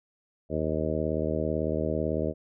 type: harmonic tone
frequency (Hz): 78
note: D#2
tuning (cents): +5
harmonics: 1 / 2 / 3 / 4 / 5 / 6 / 7 / 8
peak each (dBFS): -34 / -34 / -34 / -34 / -34 / -34 / -34 / -34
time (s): 0.49-2.34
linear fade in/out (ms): 50
effects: none